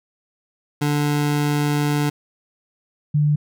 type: tone pair in turn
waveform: 25% pulse / sine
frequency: 146.83 / 148.45 Hz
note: D3 / D3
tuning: 0 / +19 cents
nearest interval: unison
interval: 19 cents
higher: second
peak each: -14 dBFS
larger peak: neither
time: 0.81-2.1 / 3.14-3.36 s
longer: first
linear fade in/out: 10 ms
effects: none